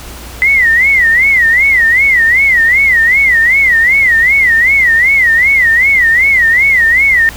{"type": "tone with vibrato", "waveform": "sine", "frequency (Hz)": 2000, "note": "B6", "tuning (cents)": 21, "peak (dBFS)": -5, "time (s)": [0.42, 7.29], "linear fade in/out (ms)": 0, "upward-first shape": "sine", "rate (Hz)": 2.6, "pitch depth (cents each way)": 180, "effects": ["added 60 Hz sine -29 dBFS peak until 7.36 s", "pink hiss -30 dBFS RMS until 7.36 s"]}